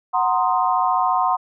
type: chord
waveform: sine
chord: C half-diminished seventh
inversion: second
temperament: equal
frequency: 740 / 932.3 / 1046.5 / 1244.5 Hz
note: Gb5 / Bb5 / C6 / Eb6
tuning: 0 / 0 / 0 / 0 cents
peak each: -20 / -23 / -20 / -26 dBFS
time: 0.13-1.37 s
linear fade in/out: 20 ms
effects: none